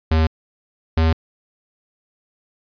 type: tone pair in turn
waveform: square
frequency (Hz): 79.7 / 80.72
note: D#2 / E2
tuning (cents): +42 / -36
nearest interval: unison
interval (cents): 22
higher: second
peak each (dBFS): -14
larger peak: neither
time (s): 0.11-0.27 / 0.97-1.13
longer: neither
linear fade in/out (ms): 5
effects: resampled to 11025 Hz